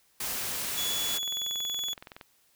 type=noise; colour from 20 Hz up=white; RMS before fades=-33 dBFS; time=0.2-1.18 s; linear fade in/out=5 ms
type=tone; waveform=35% pulse; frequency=3401 Hz; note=G#7; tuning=40 cents sharp; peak=-28 dBFS; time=0.77-1.94 s; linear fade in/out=10 ms
type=click train; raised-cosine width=0.3 ms; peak=-27 dBFS; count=31; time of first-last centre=0.81-2.212 s; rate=21.4 Hz
effects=white hiss -66 dBFS RMS until 2.55 s